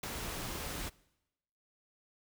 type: noise with ADSR envelope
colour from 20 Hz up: pink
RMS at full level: -34 dBFS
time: 0.03-0.9 s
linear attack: 7 ms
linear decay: 4 ms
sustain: -6 dB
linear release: 23 ms
effects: noise-tail reverb RT60 0.9 s tail -22 dB re dry